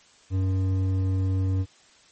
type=tone with hard clipping; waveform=sine; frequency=94.6 Hz; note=F#2; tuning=39 cents sharp; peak=-23 dBFS; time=0.3-1.66 s; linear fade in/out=50 ms; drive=8 dB; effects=white hiss -56 dBFS RMS until 2.11 s + MP3 32 kbps